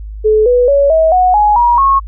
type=tone with pitch steps; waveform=sine; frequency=431 / 492.2 / 562.2 / 642.1 / 733.3 / 837.5 / 956.4 / 1092.3 Hz; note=A4 / B4 / C#5 / E5 / F#5 / G#5 / A#5 / C#6; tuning=-36 / -6 / +24 / -46 / -16 / +14 / +44 / -26 cents; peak=-6 dBFS; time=0.24-2 s; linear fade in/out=20 ms; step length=220 ms; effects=added 52 Hz sine -23 dBFS peak until 2.07 s